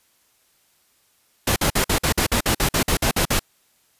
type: noise bursts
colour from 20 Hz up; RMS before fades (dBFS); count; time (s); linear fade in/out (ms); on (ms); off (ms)
pink; -19; 14; 1.47-3.394; 5; 91; 50
effects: white hiss -62 dBFS RMS until 3.99 s + resampled to 32000 Hz